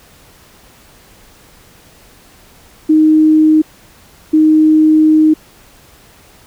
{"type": "tone bursts at uneven times", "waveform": "sine", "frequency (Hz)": 311.1, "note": "D#4", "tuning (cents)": 0, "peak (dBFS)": -5, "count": 2, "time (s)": [[2.89, 3.62], [4.33, 5.34]], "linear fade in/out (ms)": 10, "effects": ["pink hiss -44 dBFS RMS until 6.46 s"]}